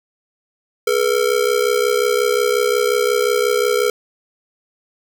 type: ring-modulated tone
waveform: square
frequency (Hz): 453.4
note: A#4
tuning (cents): -48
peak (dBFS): -12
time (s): 0.87-3.9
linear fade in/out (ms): 2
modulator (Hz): 32.8
effects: none